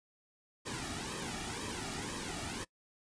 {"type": "noise with flanger", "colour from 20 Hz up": "pink", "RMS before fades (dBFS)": -40, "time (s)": [0.65, 2.65], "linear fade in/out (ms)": 20, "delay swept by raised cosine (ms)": [1.4, 1.97], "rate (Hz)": 2, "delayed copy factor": -0.7, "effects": ["noise-tail reverb RT60 0.1 s tail -23 dB re dry", "resampled to 22050 Hz"]}